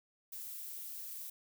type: noise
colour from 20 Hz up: violet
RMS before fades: -45 dBFS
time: 0.32-1.3 s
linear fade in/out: 5 ms
effects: none